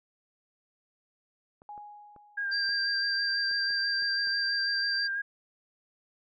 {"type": "clicks", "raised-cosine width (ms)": 1, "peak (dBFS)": -39, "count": 8, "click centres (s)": [1.619, 1.778, 2.163, 2.692, 3.513, 3.705, 4.024, 4.273]}
{"type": "tone with exponential decay", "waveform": "sine", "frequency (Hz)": 830.6, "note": "G#5", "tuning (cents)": 0, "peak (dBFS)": -39, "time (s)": [1.69, 3.17], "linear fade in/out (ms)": 1, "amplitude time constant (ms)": 320}
{"type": "tone with vibrato", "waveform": "sine", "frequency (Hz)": 1611, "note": "G6", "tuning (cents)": 47, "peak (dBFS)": -29, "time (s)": [2.37, 5.22], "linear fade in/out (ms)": 10, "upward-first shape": "sine", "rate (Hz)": 6.1, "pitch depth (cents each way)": 28}
{"type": "tone", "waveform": "sine", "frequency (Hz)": 4709, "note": "D8", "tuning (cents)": 4, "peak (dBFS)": -29, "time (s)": [2.51, 5.08], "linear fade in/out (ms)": 20}
{"effects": []}